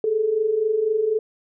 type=tone pair together; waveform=sine; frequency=415 / 439 Hz; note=G#4 / A4; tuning=-1 / -4 cents; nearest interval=minor second; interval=97 cents; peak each=-25 / -19 dBFS; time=0.04-1.19 s; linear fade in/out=2 ms; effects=none